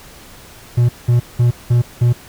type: tone bursts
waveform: triangle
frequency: 120.6 Hz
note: B2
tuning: 41 cents flat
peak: -7 dBFS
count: 5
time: 0.77-2.13 s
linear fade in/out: 10 ms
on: 120 ms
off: 190 ms
effects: pink hiss -40 dBFS RMS until 2.28 s